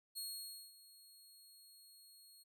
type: tone with ADSR envelope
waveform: 20% pulse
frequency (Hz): 4300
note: C8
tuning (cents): +47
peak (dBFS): -36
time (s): 0.15-2.44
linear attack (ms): 28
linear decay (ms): 540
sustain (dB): -18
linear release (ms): 22
effects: none